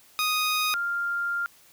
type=tone pair in turn; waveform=15% pulse / sine; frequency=1244.5 / 1396.9 Hz; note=D#6 / F6; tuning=0 / 0 cents; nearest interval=major second; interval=200 cents; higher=second; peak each=-17 / -25 dBFS; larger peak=first; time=0.19-0.74 / 0.74-1.46 s; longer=second; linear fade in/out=0 ms; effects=white hiss -56 dBFS RMS until 1.72 s